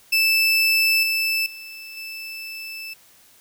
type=tone with level steps; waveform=30% pulse; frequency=2637 Hz; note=E7; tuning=in tune; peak=-13 / -17 / -33 / -29 dBFS; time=0.12-2.94 s; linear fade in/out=10 ms; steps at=1.03 / 1.46 / 1.97 s; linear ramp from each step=2 ms; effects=white hiss -53 dBFS RMS until 3.4 s